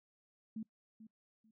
sine tone with echo, 220 Hz, A3, in tune, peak -39 dBFS, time 0.56-0.63 s, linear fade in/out 5 ms, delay 440 ms, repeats 2, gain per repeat -13 dB, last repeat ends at 1.51 s, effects noise-tail reverb RT60 0.1 s tail -23 dB re dry

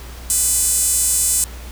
sawtooth tone with high-pass filter, 501 Hz, B4, 25 cents sharp, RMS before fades -17 dBFS, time 0.3-1.44 s, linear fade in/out 0 ms, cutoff 8300 Hz, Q 3.6, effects added 60 Hz sine -32 dBFS peak until 1.71 s + pink hiss -39 dBFS RMS until 1.71 s

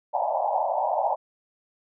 white band-pass noise, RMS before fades -25 dBFS, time 0.13-1.16 s, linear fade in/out 20 ms, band 570 to 930 Hz, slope 96 dB/octave, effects none

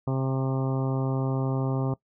harmonic tone with a mistuned harmonic, 132.9 Hz, C3, 27 cents sharp, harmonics 1 / 2 / 3 / 4 / 5 / 6 / 7 / 8 / 9, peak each -25 / -31 / -35 / -37 / -39 / -41 / -42 / -43 / -44 dBFS, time 0.07-1.94 s, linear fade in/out 5 ms, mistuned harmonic 7, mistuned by -19 cents, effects noise-tail reverb RT60 0.1 s tail -21 dB re dry

